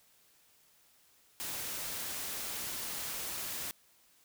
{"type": "noise", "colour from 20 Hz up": "white", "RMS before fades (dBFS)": -39, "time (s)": [1.4, 3.71], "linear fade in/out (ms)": 0, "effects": ["white hiss -66 dBFS RMS until 4.24 s"]}